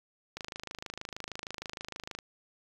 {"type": "click train", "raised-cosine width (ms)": 0.2, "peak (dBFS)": -21, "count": 49, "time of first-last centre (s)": [0.37, 2.188], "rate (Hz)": 26.4, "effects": ["8-bit"]}